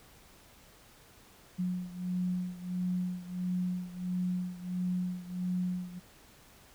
sine beating tone pair, 180.4 / 181.9 Hz, F#3 / F#3, -44 / -29 cents, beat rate 1.5 Hz, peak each -33 / -36 dBFS, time 1.58-6 s, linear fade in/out 20 ms, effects pink hiss -58 dBFS RMS until 6.74 s

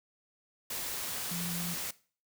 sine tone in noise, 173.2 Hz, F3, 14 cents flat, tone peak -36 dBFS, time 1.31-1.74 s, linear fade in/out 5 ms, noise white, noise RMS -37 dBFS, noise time 0.7-1.91 s, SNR -2 dB, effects noise-tail reverb RT60 0.4 s tail -19 dB re dry

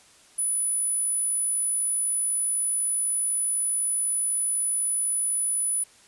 sine tone, 9956 Hz, D#9, in tune, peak -22 dBFS, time 0.38-5.84 s, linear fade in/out 10 ms, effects white hiss -55 dBFS RMS until 6.07 s + resampled to 24000 Hz

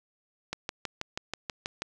click train, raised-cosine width 0.2 ms, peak -15 dBFS, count 9, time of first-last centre 0.53-1.82 s, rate 6.2 Hz, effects none

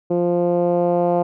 10% pulse tone with low-pass filter sweep, 174.61 Hz, F3, in tune, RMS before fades -18 dBFS, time 0.1-1.23 s, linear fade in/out 10 ms, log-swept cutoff 440 to 660 Hz, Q 2.2, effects none

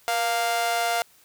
sawtooth tone with amplitude modulation, 698.5 Hz, F5, in tune, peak -15 dBFS, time 0.08-1.02 s, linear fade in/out 0 ms, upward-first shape sine, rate 222 Hz, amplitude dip 75%, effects white hiss -57 dBFS RMS until 1.24 s

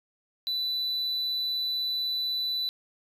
sine tone, 3982 Hz, B7, 14 cents sharp, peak -24 dBFS, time 0.47-2.69 s, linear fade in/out 0 ms, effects tanh soft clip ceiling -26 dBFS + 11-bit

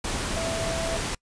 sine tone in noise, 659.3 Hz, E5, in tune, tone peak -29 dBFS, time 0.36-0.97 s, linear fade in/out 5 ms, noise pink, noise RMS -29 dBFS, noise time 0.04-1.15 s, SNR -3 dB, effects noise-tail reverb RT60 0.1 s tail -26 dB re dry + resampled to 22050 Hz

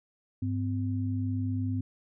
sine tone pair together, 101.43 / 256.1 Hz, G#2 / C4, -40 / -37 cents, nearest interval octave + major third, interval 1603 cents, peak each -29 / -32 dBFS, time 0.42-1.81 s, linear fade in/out 5 ms, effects none

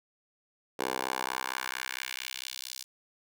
10% pulse tone with high-pass filter sweep, 64.4 Hz, C2, 27 cents flat, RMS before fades -36 dBFS, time 0.79-2.84 s, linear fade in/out 5 ms, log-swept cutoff 500 to 5000 Hz, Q 1.4, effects none

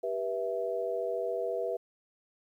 sine chord, E minor, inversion first, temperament equal with one note detuned, 392 / 486 / 659.3 Hz, G4 / B4 / E5, 0 / -28 / 0 cents, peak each -36 / -33 / -34 dBFS, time 0.03-1.77 s, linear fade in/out 10 ms, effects 11-bit

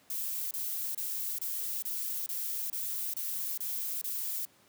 violet noise bursts, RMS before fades -35 dBFS, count 10, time 0.1-4.452 s, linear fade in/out 2 ms, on 410 ms, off 28 ms, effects pink hiss -63 dBFS RMS until 4.68 s + high-pass 150 Hz 12 dB/octave

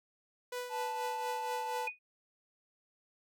sawtooth tone with tremolo, 493.9 Hz, B4, in tune, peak -32 dBFS, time 0.52-1.88 s, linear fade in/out 5 ms, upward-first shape triangle, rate 4.2 Hz, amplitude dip 65%
triangle tone, 880 Hz, A5, in tune, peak -34 dBFS, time 0.69-1.9 s, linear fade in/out 50 ms
sine tone with exponential decay, 2477 Hz, D#7, 8 cents flat, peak -30 dBFS, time 1.87-1.99 s, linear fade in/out 5 ms, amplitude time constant 24 ms
effects none

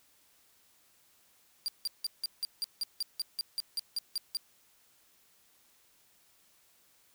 40% pulse tone bursts, 4751 Hz, D8, 19 cents sharp, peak -29 dBFS, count 15, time 1.66-4.37 s, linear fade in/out 0 ms, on 22 ms, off 170 ms, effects white hiss -66 dBFS RMS until 7.14 s

